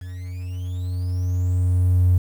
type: tone with level ramp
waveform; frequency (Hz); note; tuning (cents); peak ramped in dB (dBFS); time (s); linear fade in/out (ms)
triangle; 90.3; F#2; -42; -29 to -9; 0.01-2.18; 5
effects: tanh soft clip ceiling -9 dBFS + 8-bit